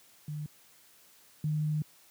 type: tone pair in turn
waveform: sine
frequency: 150 / 152.36 Hz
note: D3 / D#3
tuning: +37 / -36 cents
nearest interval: unison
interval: 27 cents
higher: second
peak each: -34 / -27 dBFS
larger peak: second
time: 0.28-0.46 / 1.44-1.82 s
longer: second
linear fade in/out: 2 ms
effects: white hiss -60 dBFS RMS until 2.1 s + high-pass 80 Hz 12 dB/octave